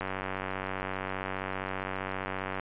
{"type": "click train", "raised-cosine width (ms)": 0.5, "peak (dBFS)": -18, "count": 247, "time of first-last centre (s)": [0.01, 2.597], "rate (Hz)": 95.1, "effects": ["resampled to 8000 Hz"]}